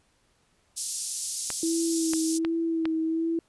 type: high-pass noise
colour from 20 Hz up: pink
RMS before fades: -30 dBFS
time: 0.76-2.39 s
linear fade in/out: 20 ms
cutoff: 5400 Hz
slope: 24 dB/octave
type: clicks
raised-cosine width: 0.3 ms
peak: -16 dBFS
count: 4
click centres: 1.503 / 2.135 / 2.449 / 2.855 s
type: tone with vibrato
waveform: sine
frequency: 325.9 Hz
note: E4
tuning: 20 cents flat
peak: -24 dBFS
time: 1.63-3.39 s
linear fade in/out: 2 ms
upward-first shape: sine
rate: 1.3 Hz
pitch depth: 29 cents each way
effects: pink hiss -67 dBFS RMS until 3.48 s + resampled to 24000 Hz